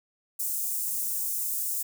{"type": "high-pass noise", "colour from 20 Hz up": "white", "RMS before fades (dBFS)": -30, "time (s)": [0.39, 1.83], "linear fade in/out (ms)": 10, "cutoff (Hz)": 7400, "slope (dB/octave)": 24, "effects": []}